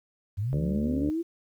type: linear sweep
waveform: sine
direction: up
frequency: 90.6 to 343.8 Hz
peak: -26 dBFS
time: 0.37-1.23 s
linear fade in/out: 20 ms
type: harmonic tone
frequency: 73.42 Hz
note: D2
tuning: in tune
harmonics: 1 / 2 / 3 / 4 / 5 / 6 / 7 / 8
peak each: -33 / -36 / -38 / -39 / -40 / -41 / -41 / -42 dBFS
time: 0.53-1.1 s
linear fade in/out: 0 ms
effects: 10-bit